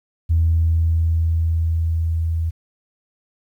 sine tone with level ramp, 82 Hz, E2, 9 cents flat, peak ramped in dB -12 to -18 dBFS, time 0.29-2.51 s, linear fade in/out 20 ms, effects tanh soft clip ceiling -8 dBFS + 9-bit

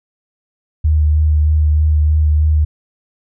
sine tone with vibrato, 76.4 Hz, D#2, 31 cents flat, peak -9 dBFS, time 0.84-2.65 s, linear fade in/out 10 ms, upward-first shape sine, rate 3.2 Hz, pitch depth 19 cents each way, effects none

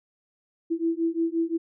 sine beating tone pair, 328.3 / 334 Hz, E4 / E4, -7 / +23 cents, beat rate 5.7 Hz, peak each -26 dBFS, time 0.7-1.58 s, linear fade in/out 20 ms, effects none

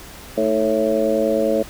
harmonic tone with a mistuned harmonic, 110 Hz, A2, in tune, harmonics 2 / 3 / 4 / 5 / 6, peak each -24 / -24 / -22 / -19 / -24 dBFS, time 0.37-1.63 s, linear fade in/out 10 ms, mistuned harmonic 3, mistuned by -65 cents, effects pink hiss -39 dBFS RMS until 1.69 s

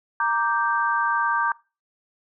sine chord, G minor, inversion first, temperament equal, 932.3 / 1174.7 / 1568 Hz, Bb5 / D6 / G6, 0 / 0 / 0 cents, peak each -24 dBFS, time 0.2-1.52 s, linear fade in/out 2 ms, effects noise-tail reverb RT60 0.3 s tail -22 dB re dry

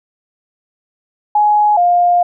sine tone pair in turn, 838 / 704.7 Hz, G#5 / F5, +15 / +15 cents, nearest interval minor third, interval 300 cents, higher first, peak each -8 dBFS, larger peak neither, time 1.35-1.77 / 1.77-2.23 s, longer second, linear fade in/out 5 ms, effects none

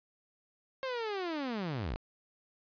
sawtooth linear sweep, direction down, 538 to 41.69 Hz, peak -30 dBFS, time 0.83-1.96 s, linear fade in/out 0 ms, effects resampled to 11025 Hz + 12-bit

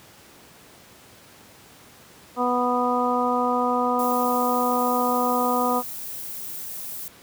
harmonic tone, 246.7 Hz, B3, 2 cents flat, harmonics 1 / 2 / 3 / 4 / 5, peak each -26 / -26 / -26 / -26 / -26 dBFS, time 2.36-5.83 s, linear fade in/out 50 ms
violet noise, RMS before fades -34 dBFS, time 3.99-7.08 s, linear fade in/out 2 ms
effects pink hiss -49 dBFS RMS until 7.22 s + high-pass 100 Hz 12 dB/octave

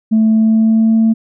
sine tone with pitch glide, 220 to 223.6 Hz, A3 to A3, 0 to +28 cents, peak -6 dBFS, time 0.11-1.14 s, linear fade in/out 20 ms, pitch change +28 cents, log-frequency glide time 0.3-0.97 s, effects tanh soft clip ceiling -5 dBFS

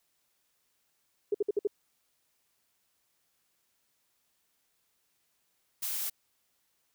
sine tone bursts, 410.4 Hz, G#4, 21 cents flat, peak -24 dBFS, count 5, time 1.32-1.673 s, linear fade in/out 5 ms, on 25 ms, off 57 ms
blue noise, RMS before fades -34 dBFS, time 5.82-6.1 s, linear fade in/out 10 ms
effects white hiss -75 dBFS RMS until 6.94 s

